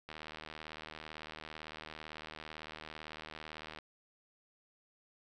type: click train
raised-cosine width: 0.3 ms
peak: -29 dBFS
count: 289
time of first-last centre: 0.09-3.787 s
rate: 77.9 Hz
effects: none